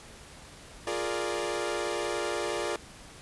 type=chord; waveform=sawtooth; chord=Bb dominant seventh; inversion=second; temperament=equal; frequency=349.2 / 415.3 / 466.2 / 587.3 Hz; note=F4 / Ab4 / Bb4 / D5; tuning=0 / 0 / 0 / 0 cents; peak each=-31 / -31 / -32 / -31 dBFS; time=0.87-2.76 s; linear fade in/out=2 ms; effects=pink hiss -49 dBFS RMS until 3.21 s + resampled to 24000 Hz